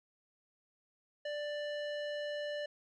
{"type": "tone with low-pass filter", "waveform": "square", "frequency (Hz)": 589, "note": "D5", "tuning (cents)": 5, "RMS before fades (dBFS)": -39, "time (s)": [1.25, 2.66], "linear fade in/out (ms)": 5, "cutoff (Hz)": 3300, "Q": 1.3, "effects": []}